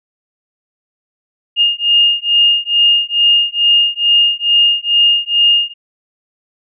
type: beating tone pair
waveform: sine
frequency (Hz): 2833 / 2835.3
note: F7 / F7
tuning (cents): +24 / +26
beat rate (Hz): 2.3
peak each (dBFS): -12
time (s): 1.56-5.74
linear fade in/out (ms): 50
effects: none